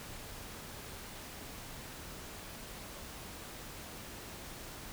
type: silence
effects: pink hiss -47 dBFS RMS until 4.92 s